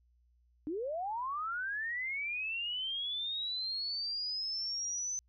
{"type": "linear sweep", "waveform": "sine", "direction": "up", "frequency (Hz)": [285.3, 6120], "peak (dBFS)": -34, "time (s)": [0.67, 5.19], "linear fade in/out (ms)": 0, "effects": ["added 60 Hz sine -66 dBFS peak until 5.28 s"]}